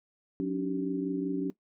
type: tone cluster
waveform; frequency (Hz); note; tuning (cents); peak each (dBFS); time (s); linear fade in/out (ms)
sine; 181.6 / 280.2 / 305.5 / 385; F#3 / C#4 / D#4 / G4; -32 / +19 / -32 / -31; -35 / -30 / -38 / -36; 0.4-1.5; 0
effects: noise-tail reverb RT60 0.1 s tail -17 dB re dry